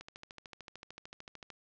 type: click train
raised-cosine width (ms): 0.2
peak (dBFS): -29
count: 21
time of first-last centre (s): 0.01-1.503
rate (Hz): 13.4
effects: low-pass 6000 Hz 12 dB/octave